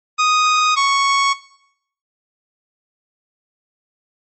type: tone pair in turn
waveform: sawtooth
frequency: 1244.5 / 1108.7 Hz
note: D#6 / C#6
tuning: 0 / 0 cents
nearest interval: major second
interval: 200 cents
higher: first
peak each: -9 dBFS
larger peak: neither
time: 0.18-0.76 / 0.76-1.34 s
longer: neither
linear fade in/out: 20 ms
effects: noise-tail reverb RT60 0.7 s tail -17 dB re dry + MP3 32 kbps